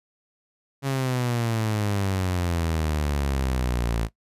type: exponential sweep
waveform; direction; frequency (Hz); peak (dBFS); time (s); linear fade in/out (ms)
sawtooth; down; 138.59 to 55; -19; 0.82-4.09; 50
effects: noise-tail reverb RT60 0.1 s tail -17 dB re dry + resampled to 32000 Hz